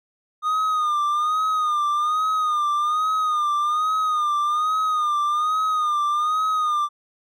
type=tone with vibrato; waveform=triangle; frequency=1225 Hz; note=D#6; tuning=27 cents flat; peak=-17 dBFS; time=0.42-6.89 s; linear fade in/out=50 ms; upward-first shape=sine; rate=1.2 Hz; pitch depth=67 cents each way; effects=none